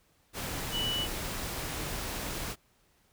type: tone in noise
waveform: sine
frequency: 2960 Hz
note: F#7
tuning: in tune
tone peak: -30 dBFS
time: 0.71-1.08 s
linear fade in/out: 50 ms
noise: pink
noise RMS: -36 dBFS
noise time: 0.33-2.56 s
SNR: +3 dB
effects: pink hiss -68 dBFS RMS until 3.12 s